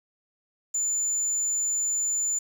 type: tone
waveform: sine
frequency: 7040 Hz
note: A8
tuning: in tune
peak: -21 dBFS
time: 0.74-2.39 s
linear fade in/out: 10 ms
effects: tanh soft clip ceiling -23 dBFS + 8-bit